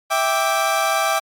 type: tone cluster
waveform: 30% pulse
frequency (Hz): 655 / 788 / 1171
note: E5 / G5 / D6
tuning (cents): -11 / +9 / -5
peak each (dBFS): -19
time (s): 0.1-1.2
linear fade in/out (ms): 20
effects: AAC 64 kbps